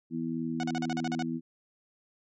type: harmonic tone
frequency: 81.9 Hz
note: E2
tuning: 11 cents flat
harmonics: 2 / 3 / 4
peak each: -37 / -32 / -37 dBFS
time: 0.1-1.41 s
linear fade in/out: 50 ms
type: tone bursts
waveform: sawtooth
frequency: 736 Hz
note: F#5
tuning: 9 cents flat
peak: -29 dBFS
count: 9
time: 0.6-1.224 s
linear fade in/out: 0 ms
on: 32 ms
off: 42 ms
effects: resampled to 16000 Hz